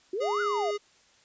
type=exponential two-way sweep; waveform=sine; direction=up then down; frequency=349.2 to 1491 to 609 Hz; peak=-28 dBFS; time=0.13-0.71 s; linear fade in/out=5 ms; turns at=0.41 s
type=tone; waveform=square; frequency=412.4 Hz; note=G#4; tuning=12 cents flat; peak=-29 dBFS; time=0.2-0.78 s; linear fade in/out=20 ms
effects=white hiss -61 dBFS RMS until 1.24 s + resampled to 16000 Hz